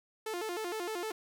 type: tone with vibrato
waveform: sawtooth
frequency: 392 Hz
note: G4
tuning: in tune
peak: -31 dBFS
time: 0.26-1.12 s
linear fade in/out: 5 ms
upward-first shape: square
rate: 6.5 Hz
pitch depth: 190 cents each way
effects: none